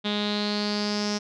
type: tone with low-pass filter sweep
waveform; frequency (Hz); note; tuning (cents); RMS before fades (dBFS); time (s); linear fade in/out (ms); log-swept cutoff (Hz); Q
sawtooth; 207.7; G#3; 0; -27; 0.04-1.19; 20; 3600 to 5500; 7.4
effects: none